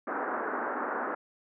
white band-pass noise, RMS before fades -33 dBFS, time 0.07-1.15 s, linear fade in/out 5 ms, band 230 to 1600 Hz, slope 48 dB/octave, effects none

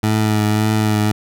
20% pulse tone with vibrato, 107.3 Hz, A2, 43 cents flat, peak -9 dBFS, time 0.03-1.12 s, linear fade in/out 5 ms, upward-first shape triangle, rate 1.8 Hz, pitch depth 27 cents each way, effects none

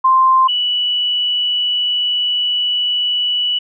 sine tone pair in turn, 1046.5 / 2953 Hz, C6 / F#7, 0 / -4 cents, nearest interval octave + tritone, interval 1796 cents, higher second, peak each -8 / -14 dBFS, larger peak first, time 0.04-0.48 / 0.48-3.59 s, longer second, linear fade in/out 10 ms, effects none

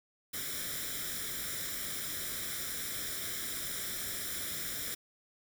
white noise with comb filter, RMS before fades -38 dBFS, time 0.33-4.95 s, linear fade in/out 10 ms, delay 0.55 ms, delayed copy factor +0.75, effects none

